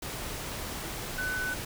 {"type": "tone in noise", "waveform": "sine", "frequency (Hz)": 1500, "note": "F#6", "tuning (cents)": 23, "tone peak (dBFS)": -30, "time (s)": [1.18, 1.54], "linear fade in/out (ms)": 5, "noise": "pink", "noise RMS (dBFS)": -37, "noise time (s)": [0.02, 1.65], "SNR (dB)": 4, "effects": []}